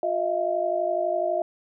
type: tone cluster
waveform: sine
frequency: 356.5 / 630 / 682 Hz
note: F4 / D#5 / F5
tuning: +36 / +21 / -41 cents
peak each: -31 / -25 / -26 dBFS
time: 0.03-1.42 s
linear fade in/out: 2 ms
effects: none